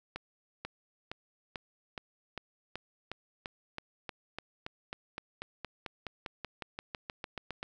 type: accelerating click train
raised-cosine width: 0.3 ms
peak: -22 dBFS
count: 29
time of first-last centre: 0.16-7.629 s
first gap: 490 ms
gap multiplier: 0.95
effects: none